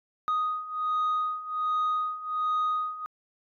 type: beating tone pair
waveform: sine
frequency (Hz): 1244.5 / 1245.8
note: D#6 / D#6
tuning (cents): 0 / +2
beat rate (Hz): 1.3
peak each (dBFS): -29 / -26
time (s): 0.28-3.06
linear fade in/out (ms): 0
effects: tanh soft clip ceiling -22 dBFS